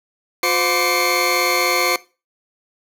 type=tone cluster; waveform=25% pulse; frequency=357.9 / 515 / 1168 / 2109 / 2205 Hz; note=F4 / C5 / D6 / C7 / C#7; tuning=+42 / -28 / -10 / +13 / -10 cents; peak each=-19 dBFS; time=0.43-1.96 s; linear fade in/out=2 ms; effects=noise-tail reverb RT60 0.3 s tail -19 dB re dry